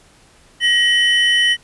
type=tone pair together; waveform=triangle; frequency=1900 / 3016 Hz; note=A#6 / F#7; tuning=+33 / +32 cents; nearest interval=minor sixth; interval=799 cents; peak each=-13 dBFS; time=0.6-1.57 s; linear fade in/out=50 ms; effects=pink hiss -50 dBFS RMS until 1.63 s + resampled to 24000 Hz